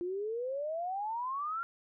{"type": "exponential sweep", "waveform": "sine", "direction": "up", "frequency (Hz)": [344.2, 1396.9], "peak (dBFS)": -33, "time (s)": [0.01, 1.63], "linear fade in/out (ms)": 0, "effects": []}